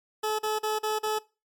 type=tone bursts; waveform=20% pulse; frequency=430.5 Hz; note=A4; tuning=38 cents flat; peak=-21 dBFS; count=5; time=0.23-1.19 s; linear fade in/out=10 ms; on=160 ms; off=40 ms; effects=noise-tail reverb RT60 0.3 s tail -22 dB re dry + MP3 96 kbps